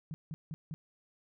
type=tone bursts; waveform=sine; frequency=155.56 Hz; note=D#3; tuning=in tune; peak=-37 dBFS; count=4; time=0.11-0.74 s; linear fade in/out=0 ms; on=30 ms; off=170 ms; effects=none